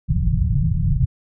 white low-pass noise, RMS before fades -18 dBFS, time 0.08-1.06 s, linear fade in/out 20 ms, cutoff 170 Hz, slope 96 dB/octave, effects none

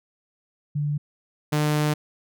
sine / sawtooth tone pair in turn, 146.83 / 150.35 Hz, D3 / D3, 0 / +41 cents, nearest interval unison, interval 41 cents, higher second, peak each -22 / -16 dBFS, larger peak second, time 0.75-0.98 / 1.52-1.94 s, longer second, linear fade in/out 10 ms, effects none

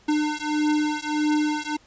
square beating tone pair, 300.8 / 302.4 Hz, D4 / D#4, +42 / -49 cents, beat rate 1.6 Hz, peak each -25 dBFS, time 0.08-1.77 s, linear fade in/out 10 ms, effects pink hiss -56 dBFS RMS until 1.86 s + resampled to 16000 Hz

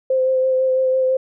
sine tone with vibrato, 520 Hz, C5, 11 cents flat, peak -14 dBFS, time 0.1-1.17 s, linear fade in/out 5 ms, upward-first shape sine, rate 6 Hz, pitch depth 15 cents each way, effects none

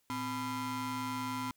35% pulse ring-modulated tone, 370 Hz, F#4, in tune, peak -30 dBFS, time 0.1-1.51 s, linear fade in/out 0 ms, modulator 627 Hz, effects white hiss -74 dBFS RMS until 1.56 s

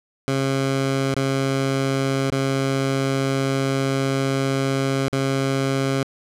15% pulse tone with dropouts, 135.4 Hz, C#3, 40 cents flat, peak -13 dBFS, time 0.28-6.03 s, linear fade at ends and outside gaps 0 ms, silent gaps 1.143-1.166 / 2.302-2.32 / 5.082-5.128 s, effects low-pass 9000 Hz 12 dB/octave

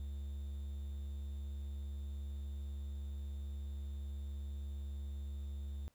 triangle tone with quantisation, 70.2 Hz, C#2, 22 cents sharp, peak -38 dBFS, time 0-5.88 s, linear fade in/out 0 ms, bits 11, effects pink hiss -75 dBFS RMS until 5.94 s

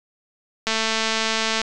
click train, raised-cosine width 0.2 ms, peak -5 dBFS, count 211, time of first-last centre 0.67-1.616 s, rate 222 Hz, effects resampled to 22050 Hz

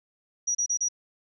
sine tone bursts, 5790 Hz, F#8, 38 cents flat, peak -23 dBFS, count 4, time 0.47-0.886 s, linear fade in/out 10 ms, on 80 ms, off 32 ms, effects none

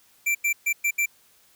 square tone bursts at uneven times, 2349 Hz, D7, in tune, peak -21 dBFS, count 5, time 0.26-0.35 / 0.44-0.53 / 0.66-0.73 / 0.84-0.91 / 0.98-1.06 s, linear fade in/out 10 ms, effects white hiss -59 dBFS RMS until 1.55 s

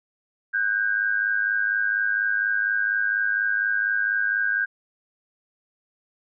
sine tone pair together, 1500 / 1604.2 Hz, F#6 / G6, +23 / +40 cents, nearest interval minor second, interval 117 cents, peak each -25 / -22 dBFS, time 0.53-4.66 s, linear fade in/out 20 ms, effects none

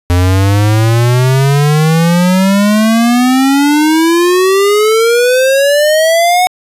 square exponential sweep, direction up, 87.31 to 740 Hz, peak -7 dBFS, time 0.1-6.47 s, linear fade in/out 0 ms, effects resampled to 32000 Hz

